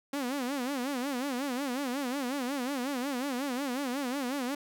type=tone with vibrato; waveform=sawtooth; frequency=264.4 Hz; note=C4; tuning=18 cents sharp; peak=-27 dBFS; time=0.13-4.55 s; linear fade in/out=5 ms; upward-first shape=sine; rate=5.5 Hz; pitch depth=160 cents each way; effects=none